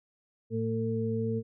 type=harmonic tone; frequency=112.7 Hz; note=A2; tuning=42 cents sharp; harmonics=1 / 2 / 4; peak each=-32 / -32 / -32 dBFS; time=0.5-1.43 s; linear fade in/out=50 ms; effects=none